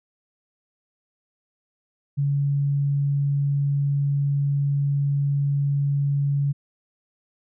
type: tone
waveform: sine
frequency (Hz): 141.4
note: C#3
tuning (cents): +35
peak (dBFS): -19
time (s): 2.17-6.53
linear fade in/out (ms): 20
effects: none